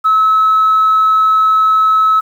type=tone; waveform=sine; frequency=1294 Hz; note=E6; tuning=32 cents flat; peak=-6 dBFS; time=0.04-2.21 s; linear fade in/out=20 ms; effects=tanh soft clip ceiling -4 dBFS + 7-bit